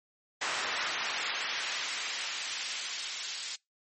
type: noise with high-pass filter sweep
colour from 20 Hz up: brown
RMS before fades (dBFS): -35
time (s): 0.41-3.56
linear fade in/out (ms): 10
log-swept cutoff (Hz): 1300 to 4100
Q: 0.77
effects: noise-tail reverb RT60 0.2 s tail -25 dB re dry + MP3 32 kbps